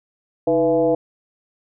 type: tone with frequency modulation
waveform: sine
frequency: 493.1 Hz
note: B4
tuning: 3 cents flat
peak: -14 dBFS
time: 0.47-0.95 s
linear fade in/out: 5 ms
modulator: 177 Hz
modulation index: 1.1
effects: none